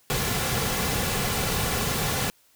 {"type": "noise with comb filter", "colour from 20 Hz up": "pink", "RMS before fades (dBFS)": -26, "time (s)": [0.1, 2.3], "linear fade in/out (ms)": 0, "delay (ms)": 3.2, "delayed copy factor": -0.5, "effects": ["white hiss -61 dBFS RMS until 2.55 s"]}